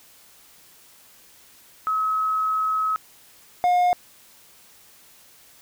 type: tone pair in turn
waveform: sine / triangle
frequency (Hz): 1282 / 715.4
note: E6 / F5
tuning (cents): -49 / +41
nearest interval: minor seventh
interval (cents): 1010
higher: first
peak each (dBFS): -20 / -14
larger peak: second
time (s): 1.87-2.96 / 3.64-3.93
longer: first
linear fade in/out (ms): 0
effects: white hiss -52 dBFS RMS until 5.61 s